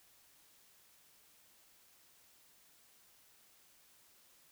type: silence
effects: white hiss -66 dBFS RMS until 4.51 s